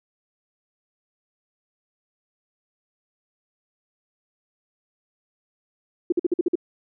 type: tone bursts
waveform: sine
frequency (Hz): 349.2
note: F4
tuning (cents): 0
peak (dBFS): -16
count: 7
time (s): 6.1-6.555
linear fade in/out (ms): 5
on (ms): 23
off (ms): 49
effects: none